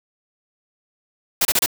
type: noise bursts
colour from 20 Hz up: white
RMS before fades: -17 dBFS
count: 4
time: 1.41-1.661 s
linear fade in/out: 5 ms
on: 41 ms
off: 29 ms
effects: none